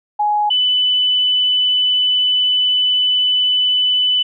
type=tone pair in turn; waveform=sine; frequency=836 / 2996 Hz; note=G#5 / F#7; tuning=+11 / +21 cents; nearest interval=octave + minor seventh; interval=2210 cents; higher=second; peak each=-13 / -12 dBFS; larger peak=second; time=0.19-0.5 / 0.5-4.23 s; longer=second; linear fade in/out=10 ms; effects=none